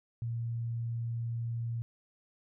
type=tone; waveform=sine; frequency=116.54 Hz; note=A#2; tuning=in tune; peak=-32 dBFS; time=0.22-1.82 s; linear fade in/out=0 ms; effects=none